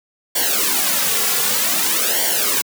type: noise with flanger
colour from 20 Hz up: white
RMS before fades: -18 dBFS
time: 0.35-2.62 s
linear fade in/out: 10 ms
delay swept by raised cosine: 0.78 to 3.28 ms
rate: 0.53 Hz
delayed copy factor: -0.85
effects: high-pass 200 Hz 12 dB/octave